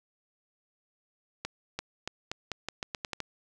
accelerating click train, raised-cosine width 0.2 ms, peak -16 dBFS, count 11, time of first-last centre 1.45-3.203 s, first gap 340 ms, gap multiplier 0.84, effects none

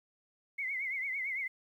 sine tone with vibrato, 2128 Hz, C7, 29 cents sharp, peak -33 dBFS, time 0.58-1.48 s, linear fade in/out 10 ms, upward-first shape triangle, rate 8.9 Hz, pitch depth 120 cents each way, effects 11-bit

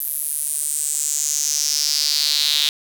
sawtooth tone with high-pass filter sweep, 147.9 Hz, D3, 13 cents sharp, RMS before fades -21 dBFS, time 0-2.69 s, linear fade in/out 2 ms, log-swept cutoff 12000 to 3600 Hz, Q 4.8, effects 7-bit

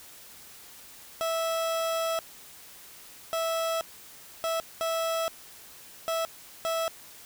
30% pulse tone bursts at uneven times, 656 Hz, E5, 9 cents flat, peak -24 dBFS, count 6, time 1.21-2.19 / 3.33-3.81 / 4.44-4.6 / 4.81-5.28 / 6.08-6.25 / 6.65-6.88 s, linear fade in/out 0 ms, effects white hiss -49 dBFS RMS until 7.25 s

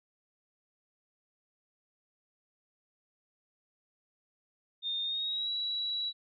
sine tone with pitch glide, 3647 to 3909 Hz, A#7 to B7, -39 to -19 cents, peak -31 dBFS, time 4.82-6.13 s, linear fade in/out 50 ms, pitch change +120 cents, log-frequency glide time 5.03-5.51 s, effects none

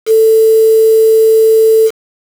sine tone with quantisation, 443.1 Hz, A4, 12 cents sharp, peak -4 dBFS, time 0.06-1.91 s, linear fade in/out 50 ms, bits 4, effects none

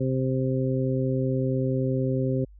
harmonic tone, 130.81 Hz, C3, in tune, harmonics 1 / 2 / 3 / 4, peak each -25 / -28 / -30 / -31 dBFS, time 0-2.45 s, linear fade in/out 10 ms, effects added 50 Hz sine -46 dBFS peak until 2.59 s

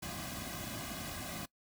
pink noise with comb filter, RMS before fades -42 dBFS, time 0.02-1.46 s, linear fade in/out 10 ms, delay 2.2 ms, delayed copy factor -0.9, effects noise-tail reverb RT60 0.1 s tail -22 dB re dry

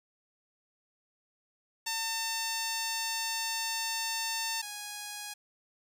5% pulse tone pair in turn, 900 / 828.7 Hz, A5 / G#5, +39 / -4 cents, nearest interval minor second, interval 143 cents, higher first, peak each -19 / -27 dBFS, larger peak first, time 1.86-4.62 / 4.62-5.34 s, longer first, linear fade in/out 10 ms, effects none

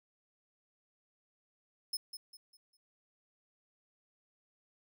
sawtooth tone with echo, 5180 Hz, E8, 31 cents flat, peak -31 dBFS, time 1.93-1.97 s, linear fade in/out 5 ms, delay 200 ms, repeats 4, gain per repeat -9 dB, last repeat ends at 2.77 s, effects none

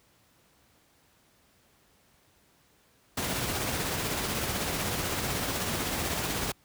pink noise with tremolo, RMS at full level -29 dBFS, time 3.17-6.52 s, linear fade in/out 5 ms, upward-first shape triangle, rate 16 Hz, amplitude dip 35%, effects pink hiss -64 dBFS RMS until 6.64 s + high-pass 60 Hz 12 dB/octave

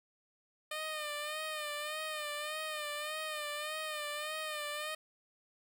10% pulse tone with vibrato, 607 Hz, D#5, 43 cents flat, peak -29 dBFS, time 0.71-4.95 s, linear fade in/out 5 ms, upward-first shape sine, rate 1.7 Hz, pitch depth 53 cents each way, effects none

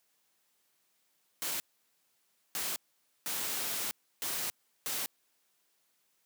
white noise bursts at uneven times, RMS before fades -35 dBFS, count 5, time 1.42-1.6 / 2.55-2.76 / 3.26-3.91 / 4.22-4.5 / 4.86-5.06 s, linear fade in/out 0 ms, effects white hiss -74 dBFS RMS until 6.25 s + high-pass 150 Hz 12 dB/octave

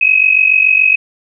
sine tone pair together, 2523 / 2570 Hz, D#7 / E7, +23 / -45 cents, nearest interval unison, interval 32 cents, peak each -10 dBFS, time 0.01-0.96 s, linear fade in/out 5 ms, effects none

